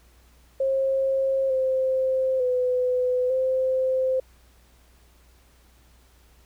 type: tone with pitch steps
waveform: sine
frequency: 536 / 523 / 502 / 520 Hz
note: C5 / C5 / B4 / C5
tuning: +42 / -1 / +28 / -11 cents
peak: -20 dBFS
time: 0.6-4.2 s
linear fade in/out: 5 ms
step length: 900 ms
effects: added 60 Hz sine -55 dBFS peak until 6.45 s + pink hiss -60 dBFS RMS until 6.45 s